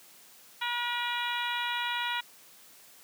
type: harmonic tone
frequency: 480.4 Hz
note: B4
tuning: 48 cents flat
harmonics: 2 / 3 / 4 / 5 / 6 / 7 / 8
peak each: -34 / -36 / -37 / -38 / -39 / -39 / -40 dBFS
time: 0.61-2.21 s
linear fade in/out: 10 ms
effects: white hiss -55 dBFS RMS until 3.03 s + high-pass 150 Hz 12 dB/octave